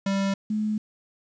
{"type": "tone pair in turn", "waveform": ["square", "sine"], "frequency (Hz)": [196, 213.7], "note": ["G3", "G#3"], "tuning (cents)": [0, 50], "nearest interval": "minor second", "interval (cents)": 150, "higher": "second", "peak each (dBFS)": -23, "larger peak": "neither", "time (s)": [[0.06, 0.34], [0.5, 0.78]], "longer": "neither", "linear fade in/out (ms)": 5, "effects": ["resampled to 16000 Hz", "9-bit"]}